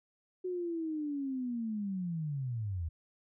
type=linear sweep; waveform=sine; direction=down; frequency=370 to 76.9 Hz; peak=-33 dBFS; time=0.44-2.89 s; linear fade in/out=10 ms; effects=none